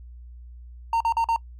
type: tone bursts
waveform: triangle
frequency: 917 Hz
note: A#5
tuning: 29 cents flat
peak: -17 dBFS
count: 4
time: 0.93-1.362 s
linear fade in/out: 2 ms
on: 75 ms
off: 44 ms
effects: noise-tail reverb RT60 0.1 s tail -22 dB re dry + added 60 Hz sine -40 dBFS peak until 1.59 s